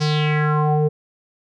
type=tone with low-pass filter sweep; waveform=square; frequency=151.3 Hz; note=D#3; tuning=48 cents flat; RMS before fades=-18 dBFS; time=0-0.89 s; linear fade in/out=20 ms; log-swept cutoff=5400 to 480 Hz; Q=4.1; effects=none